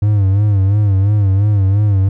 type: tone with vibrato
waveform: triangle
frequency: 100.4 Hz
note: G2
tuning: 42 cents sharp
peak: -7 dBFS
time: 0.02-2.09 s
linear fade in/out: 5 ms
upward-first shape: sine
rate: 2.9 Hz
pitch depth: 91 cents each way
effects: none